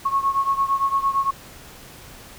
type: beating tone pair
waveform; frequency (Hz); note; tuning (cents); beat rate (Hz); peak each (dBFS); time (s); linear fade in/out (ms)
sine; 1094 / 1102.8; C#6 / C#6; -23 / -9; 8.8; -20 / -23; 0.05-1.31; 10
effects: pink hiss -43 dBFS RMS until 2.38 s